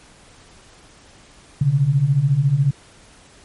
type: beating tone pair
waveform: sine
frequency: 129.4 / 143.4 Hz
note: C3 / D3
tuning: -19 / -41 cents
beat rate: 14 Hz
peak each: -19 / -15 dBFS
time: 1.61-2.71 s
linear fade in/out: 5 ms
effects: pink hiss -48 dBFS RMS until 3.44 s + MP3 48 kbps